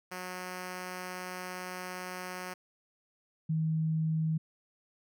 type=tone pair in turn; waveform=5% pulse / sine; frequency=182.5 / 158.95 Hz; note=F#3 / D#3; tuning=-24 / +37 cents; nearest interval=major second; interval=239 cents; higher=first; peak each=-27 / -27 dBFS; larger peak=neither; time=0.11-2.54 / 3.49-4.38 s; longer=first; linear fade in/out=10 ms; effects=none